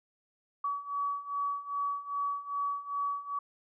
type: beating tone pair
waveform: sine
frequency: 1136 / 1138.5 Hz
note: C#6 / C#6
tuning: +42 / +46 cents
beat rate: 2.5 Hz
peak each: -36 / -33 dBFS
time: 0.64-3.39 s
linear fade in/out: 5 ms
effects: none